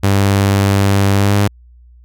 sawtooth tone with pitch glide, 99 to 101.43 Hz, G2 to G#2, +18 to -40 cents, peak -6 dBFS, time 0.03-1.48 s, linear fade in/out 10 ms, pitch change +42 cents, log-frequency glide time 1.13-1.34 s, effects added 60 Hz sine -40 dBFS peak until 2.04 s

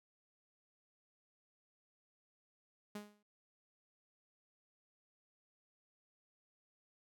sawtooth tone with exponential decay, 207.7 Hz, G#3, in tune, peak -38 dBFS, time 2.95-3.23 s, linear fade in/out 5 ms, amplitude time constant 60 ms, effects none

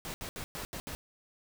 pink noise bursts at uneven times, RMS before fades -40 dBFS, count 6, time 0.05-0.14 / 0.21-0.29 / 0.36-0.44 / 0.55-0.65 / 0.73-0.8 / 0.87-0.95 s, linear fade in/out 0 ms, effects none

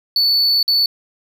triangle tone with dropouts, 4468 Hz, C#8, 13 cents sharp, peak -11 dBFS, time 0.16-0.86 s, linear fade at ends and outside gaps 2 ms, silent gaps 0.629-0.679 s, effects none

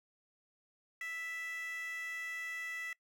15% pulse tone with high-pass filter, 659.3 Hz, E5, in tune, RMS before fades -42 dBFS, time 1.01-2.93 s, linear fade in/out 2 ms, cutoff 1900 Hz, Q 5, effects noise-tail reverb RT60 0.1 s tail -22 dB re dry

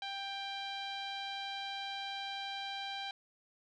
sawtooth tone with low-pass filter, 789 Hz, G5, 11 cents sharp, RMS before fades -41 dBFS, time 0.02-3.11 s, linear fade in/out 2 ms, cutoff 3700 Hz, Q 4.9, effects none

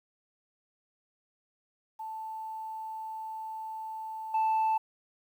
sine tone with level steps, 880 Hz, A5, in tune, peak -36 / -22 dBFS, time 1.99-4.78 s, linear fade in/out 10 ms, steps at 4.34 s, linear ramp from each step 5 ms, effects tanh soft clip ceiling -23 dBFS + 10-bit

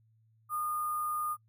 sine tone with sample-and-hold, 1220 Hz, D#6, 34 cents flat, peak -31 dBFS, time 0.49-1.37 s, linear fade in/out 50 ms, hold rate 11025 Hz, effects noise-tail reverb RT60 0.1 s tail -22 dB re dry + added 111 Hz sine -64 dBFS peak until 1.48 s

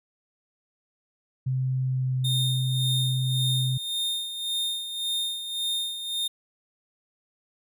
sine tone with pitch glide, 130 to 128.95 Hz, C3 to C3, -11 to -25 cents, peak -23 dBFS, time 1.46-3.78 s, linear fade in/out 10 ms, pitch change -14 cents, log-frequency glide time 1.83-2.19 s
45% pulse tone with tremolo, 3656 Hz, A#7, 34 cents flat, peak -25 dBFS, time 2.24-6.28 s, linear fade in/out 10 ms, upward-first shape sine, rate 1.8 Hz, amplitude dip 60%
effects none

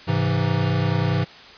square chord, Ab augmented, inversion none, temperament equal with one note detuned, 103.83 / 133.18 / 164.81 Hz, Ab2 / C3 / E3, 0 / +31 / 0 cents, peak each -24 dBFS, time 0.07-1.25 s, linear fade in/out 20 ms, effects white hiss -43 dBFS RMS until 1.57 s + resampled to 11025 Hz

